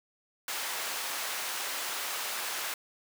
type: high-pass noise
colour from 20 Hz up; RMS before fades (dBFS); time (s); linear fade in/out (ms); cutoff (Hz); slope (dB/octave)
pink; -35; 0.48-2.74; 2; 870; 12
effects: none